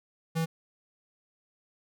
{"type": "tone", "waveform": "square", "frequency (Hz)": 163.2, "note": "E3", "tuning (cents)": -17, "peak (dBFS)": -27, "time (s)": [0.35, 0.46], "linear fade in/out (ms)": 20, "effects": []}